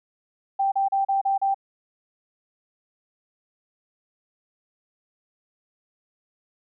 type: tone bursts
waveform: sine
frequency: 784 Hz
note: G5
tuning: in tune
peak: -19 dBFS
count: 6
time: 0.59-1.545 s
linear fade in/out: 10 ms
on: 130 ms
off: 35 ms
effects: none